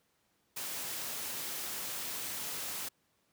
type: noise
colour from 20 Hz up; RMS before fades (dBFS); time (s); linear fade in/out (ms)
white; -39; 0.56-2.89; 10
effects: pink hiss -74 dBFS RMS until 3.32 s + high-pass 100 Hz 12 dB/octave